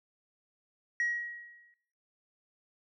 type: tone with exponential decay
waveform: sine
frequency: 1902 Hz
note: A#6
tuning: 34 cents sharp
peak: -24 dBFS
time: 1-1.74 s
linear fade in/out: 1 ms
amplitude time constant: 160 ms
effects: noise-tail reverb RT60 0.9 s tail -22 dB re dry + tanh soft clip ceiling -25 dBFS